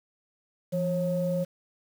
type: tone pair together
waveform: sine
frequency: 171 / 542.9 Hz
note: F3 / C#5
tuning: -36 / -36 cents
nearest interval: octave + minor sixth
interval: 2000 cents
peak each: -27 dBFS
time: 0.72-1.45 s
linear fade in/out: 20 ms
effects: tanh soft clip ceiling -17 dBFS + 8-bit